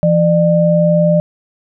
sine tone pair together, 168.37 / 600 Hz, E3 / D5, +37 / +37 cents, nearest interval octave + minor seventh, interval 2200 cents, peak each -11 dBFS, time 0.03-1.2 s, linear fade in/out 0 ms, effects none

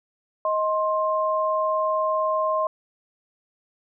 sine tone pair together, 628 / 1056.2 Hz, D#5 / C6, +16 / +16 cents, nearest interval major sixth, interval 900 cents, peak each -23 dBFS, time 0.45-2.67 s, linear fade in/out 2 ms, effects none

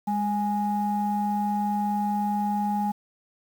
sine tone pair together, 205 / 830.5 Hz, G#3 / G#5, -22 / 0 cents, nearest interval 2 octaves, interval 2422 cents, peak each -25 dBFS, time 0.07-2.92 s, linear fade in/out 10 ms, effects tanh soft clip ceiling -16 dBFS + 8-bit

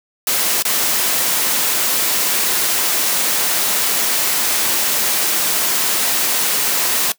white noise with dropouts, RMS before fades -17 dBFS, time 0.27-7.12 s, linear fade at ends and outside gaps 2 ms, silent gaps 0.625-0.651 s, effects noise-tail reverb RT60 0.1 s tail -18 dB re dry + high-pass 200 Hz 12 dB/octave

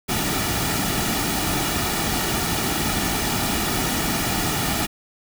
pink noise with comb filter, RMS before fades -23 dBFS, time 0.08-4.87 s, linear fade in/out 20 ms, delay 1.9 ms, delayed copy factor -0.55, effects none

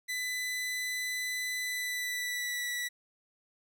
sawtooth tone with pitch glide, 2000 to 1954.3 Hz, B6 to B6, +21 to -19 cents, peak -29 dBFS, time 0.08-2.89 s, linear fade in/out 20 ms, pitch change -40 cents, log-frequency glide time 1.61-2.68 s, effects none

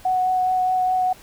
sine tone with vibrato, 740 Hz, F#5, in tune, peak -17 dBFS, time 0.05-1.13 s, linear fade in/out 5 ms, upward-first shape triangle, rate 4.8 Hz, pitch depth 12 cents each way, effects pink hiss -47 dBFS RMS until 1.22 s

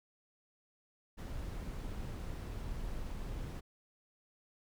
brown noise, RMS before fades -41 dBFS, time 1.17-3.61 s, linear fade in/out 20 ms, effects none

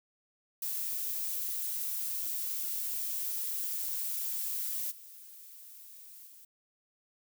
violet noise with level steps, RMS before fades -35 / -51 / -54 dBFS, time 0.62-6.45 s, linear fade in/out 5 ms, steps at 4.9 / 6.26 s, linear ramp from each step 20 ms, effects none

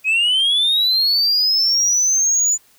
sine linear sweep, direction up, 2505 to 7020 Hz, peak -11 dBFS, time 0.04-2.58 s, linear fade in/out 50 ms, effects tanh soft clip ceiling -12 dBFS + white hiss -54 dBFS RMS until 2.78 s

